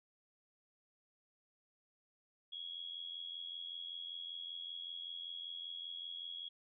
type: tone with amplitude modulation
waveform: sine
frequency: 3322 Hz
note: G#7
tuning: in tune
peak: -40 dBFS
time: 2.52-6.49 s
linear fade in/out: 10 ms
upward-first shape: sine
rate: 85.2 Hz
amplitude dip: 70%
effects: none